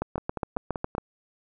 two click trains, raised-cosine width 1 ms, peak -13 / -17 dBFS, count 8 / 5, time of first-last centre 0.02-0.982 / 0.18-0.951 s, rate 7.28 / 5.19 Hz, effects none

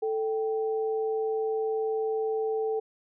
sine tone pair together, 440 / 779 Hz, A4 / G5, 0 / -11 cents, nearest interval minor seventh, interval 989 cents, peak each -26 / -36 dBFS, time 0.02-2.8 s, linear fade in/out 10 ms, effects none

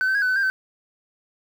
sine tone with pitch steps, 1519 / 1541 / 1644 / 1503 / 1515 / 1595 / 1532 Hz, F#6 / G6 / G#6 / F#6 / F#6 / G6 / G6, +45 / -30 / -18 / +27 / +40 / +30 / -40 cents, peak -16 dBFS, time 0.01-0.5 s, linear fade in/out 0 ms, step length 70 ms, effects tanh soft clip ceiling -17 dBFS + 8-bit

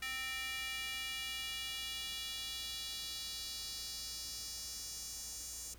square tone with high-pass filter sweep, 261.6 Hz, C4, in tune, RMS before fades -43 dBFS, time 0.02-5.74 s, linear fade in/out 5 ms, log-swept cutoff 2100 to 6700 Hz, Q 2.4, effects added 60 Hz sine -58 dBFS peak until 5.78 s + pink hiss -61 dBFS RMS until 5.78 s

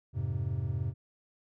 triangle chord, F minor, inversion none, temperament just, 87.31 / 104.77 / 130.96 Hz, F2 / Ab2 / C3, 0 / +16 / +2 cents, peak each -34 / -32 / -32 dBFS, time 0.13-0.94 s, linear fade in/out 50 ms, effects none

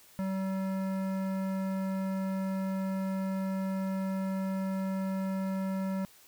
sine tone with hard clipping, 191.2 Hz, G3, 43 cents flat, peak -32 dBFS, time 0.19-6.05 s, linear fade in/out 0 ms, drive 15 dB, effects white hiss -58 dBFS RMS until 6.27 s

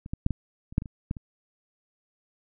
clicks, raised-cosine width 5 ms, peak -27 / -18 / -10 / -15 / -30 / -9 / -23 / -27 / -16 / -26 dBFS, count 10, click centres 0.061 / 0.135 / 0.264 / 0.307 / 0.725 / 0.781 / 0.821 / 0.858 / 1.111 / 1.168 s, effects none

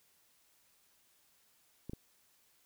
clicks, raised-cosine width 3 ms, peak -29 dBFS, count 2, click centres 1.896 / 1.934 s, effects white hiss -70 dBFS RMS until 2.65 s

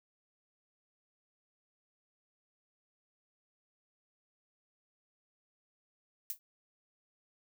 violet noise with exponential decay, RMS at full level -33 dBFS, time 6.3-6.39 s, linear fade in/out 0 ms, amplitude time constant 19 ms, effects none

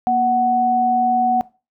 sine tone pair together, 237.6 / 743 Hz, A#3 / F#5, +33 / +7 cents, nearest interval octave + minor sixth, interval 1974 cents, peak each -23 / -14 dBFS, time 0.07-1.41 s, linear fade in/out 0 ms, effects noise-tail reverb RT60 0.3 s tail -20 dB re dry

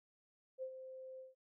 sine tone with ADSR envelope, 521 Hz, C5, 7 cents flat, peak -39 dBFS, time 0.58-1.35 s, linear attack 44 ms, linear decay 76 ms, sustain -9 dB, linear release 160 ms, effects none

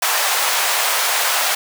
pink high-pass noise, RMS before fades -18 dBFS, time 0.02-1.55 s, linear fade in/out 5 ms, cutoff 670 Hz, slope 24 dB/octave, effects none

